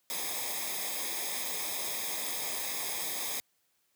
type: noise with comb filter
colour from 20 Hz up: white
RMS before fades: -35 dBFS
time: 0.1-3.4 s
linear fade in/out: 0 ms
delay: 0.69 ms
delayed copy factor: -0.8
effects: white hiss -74 dBFS RMS until 3.95 s + high-pass 80 Hz 12 dB/octave